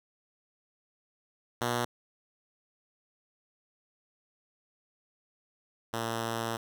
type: tone pair in turn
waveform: 5% pulse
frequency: 120.1 / 114.46 Hz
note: B2 / A#2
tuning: -48 / -31 cents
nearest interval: minor second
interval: 83 cents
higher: first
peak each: -17 / -20 dBFS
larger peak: first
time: 1.61-1.85 / 5.93-6.57 s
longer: second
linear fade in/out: 5 ms
effects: none